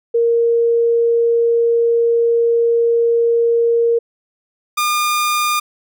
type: tone pair in turn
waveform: sine / sawtooth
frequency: 466.2 / 1209.9 Hz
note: A#4 / D#6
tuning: 0 / -49 cents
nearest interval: octave + perfect fourth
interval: 1651 cents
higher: second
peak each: -11 dBFS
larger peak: neither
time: 0.14-3.99 / 4.77-5.6 s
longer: first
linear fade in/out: 10 ms
effects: none